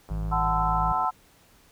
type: click train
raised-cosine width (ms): 1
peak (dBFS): -30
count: 96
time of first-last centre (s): 0.09-1.047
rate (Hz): 99.3
type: harmonic tone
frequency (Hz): 54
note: A1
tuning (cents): -32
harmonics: 1 / 2 / 3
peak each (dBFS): -28 / -39 / -32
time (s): 0.1-0.93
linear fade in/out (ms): 10
type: chord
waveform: sine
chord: F# half-diminished seventh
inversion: none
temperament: equal with one note detuned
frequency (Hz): 740 / 880 / 1027.9 / 1318.5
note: F#5 / A5 / C6 / E6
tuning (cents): 0 / 0 / -31 / 0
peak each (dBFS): -28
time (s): 0.31-1.11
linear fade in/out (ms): 20
effects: pink hiss -58 dBFS RMS until 1.71 s